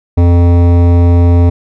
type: tone with hard clipping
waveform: sine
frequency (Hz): 86.7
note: F2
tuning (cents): -12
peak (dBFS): -6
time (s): 0.17-1.5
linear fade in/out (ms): 10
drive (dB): 15
effects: none